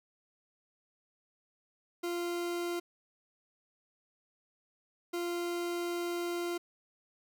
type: tone bursts at uneven times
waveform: 40% pulse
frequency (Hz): 347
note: F4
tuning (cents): -11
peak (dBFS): -32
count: 2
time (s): 2.03-2.8 / 5.13-6.58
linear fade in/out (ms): 10
effects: none